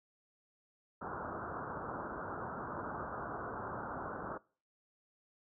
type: low-pass noise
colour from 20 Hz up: white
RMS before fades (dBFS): -42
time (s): 1.01-4.38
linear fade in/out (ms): 10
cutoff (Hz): 1500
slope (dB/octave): 96
effects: noise-tail reverb RT60 0.4 s tail -23 dB re dry + high-pass 60 Hz 12 dB/octave